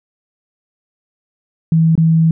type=tone with dropouts; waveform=sine; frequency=162.4 Hz; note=E3; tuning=26 cents flat; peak=-8 dBFS; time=1.72-2.31 s; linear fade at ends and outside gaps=2 ms; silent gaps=1.954-1.977 s; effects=none